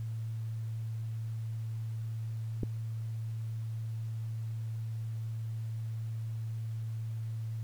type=click; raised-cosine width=3 ms; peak=-19 dBFS; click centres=2.633 s; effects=added 112 Hz sine -34 dBFS peak until 7.63 s + pink hiss -61 dBFS RMS until 7.63 s

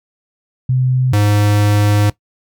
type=tone pair in turn; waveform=sine / square; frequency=128.3 / 103.59 Hz; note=C3 / G#2; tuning=-34 / -4 cents; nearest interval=major third; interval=370 cents; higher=first; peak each=-11 dBFS; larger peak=neither; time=0.69-1.13 / 1.13-2.1 s; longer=second; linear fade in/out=5 ms; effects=noise-tail reverb RT60 0.1 s tail -18 dB re dry

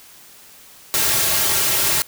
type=noise with comb filter; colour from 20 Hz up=white; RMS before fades=-18 dBFS; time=0.94-2.02 s; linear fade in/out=0 ms; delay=4 ms; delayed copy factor=-0.95; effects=white hiss -45 dBFS RMS until 2.07 s

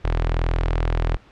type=tone with notch filter; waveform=sawtooth; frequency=41.2 Hz; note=E1; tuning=in tune; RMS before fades=-21 dBFS; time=0.04-1.17 s; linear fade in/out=10 ms; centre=210 Hz; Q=1.3; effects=pink hiss -51 dBFS RMS until 1.31 s + low-pass 3000 Hz 12 dB/octave

